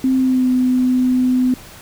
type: tone with pitch glide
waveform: sine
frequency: 261.3 to 253.4 Hz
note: C4 to B3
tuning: -2 to +45 cents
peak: -12 dBFS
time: 0.04-1.54 s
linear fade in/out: 2 ms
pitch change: -53 cents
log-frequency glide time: 0.16-0.49 s
effects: pink hiss -39 dBFS RMS until 1.81 s